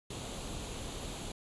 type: noise with comb filter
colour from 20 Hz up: pink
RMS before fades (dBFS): -41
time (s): 0.1-1.32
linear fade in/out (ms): 5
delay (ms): 0.28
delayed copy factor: +0.5
effects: resampled to 24000 Hz